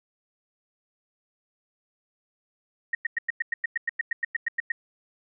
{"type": "tone bursts", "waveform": "sine", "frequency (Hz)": 1867, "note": "A#6", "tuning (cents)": 2, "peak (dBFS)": -22, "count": 16, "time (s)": [2.93, 4.72], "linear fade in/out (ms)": 5, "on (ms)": 20, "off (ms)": 98, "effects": []}